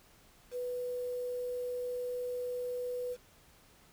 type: tone with quantisation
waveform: sine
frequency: 493.9 Hz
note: B4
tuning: in tune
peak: -34 dBFS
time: 0.51-3.17 s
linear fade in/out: 50 ms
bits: 9
effects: pink hiss -62 dBFS RMS until 3.92 s